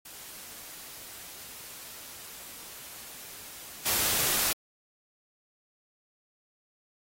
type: noise with level steps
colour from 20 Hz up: white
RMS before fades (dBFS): -45 / -27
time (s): 0.05-4.53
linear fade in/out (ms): 5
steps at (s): 3.85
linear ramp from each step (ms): 20
effects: AAC 48 kbps